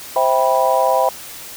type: chord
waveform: sine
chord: C major seventh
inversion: none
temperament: just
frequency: 523.3 / 654.1 / 784.9 / 981.1 Hz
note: C5 / E5 / G5 / B5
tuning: 0 / -14 / +2 / -12 cents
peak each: -18 dBFS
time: 0.16-1.09 s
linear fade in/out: 2 ms
effects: white hiss -34 dBFS RMS until 1.56 s